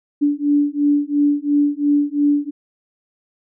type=beating tone pair; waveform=sine; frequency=288.7 / 291.6 Hz; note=D4 / D4; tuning=-30 / -12 cents; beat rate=2.9 Hz; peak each=-17 dBFS; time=0.21-2.51 s; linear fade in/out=20 ms; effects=none